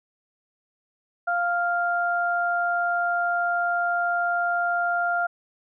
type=tone pair together; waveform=sine; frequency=698.5 / 1396.9 Hz; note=F5 / F6; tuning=0 / 0 cents; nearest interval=octave; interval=1200 cents; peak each=-24 dBFS; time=1.27-5.27 s; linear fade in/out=10 ms; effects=none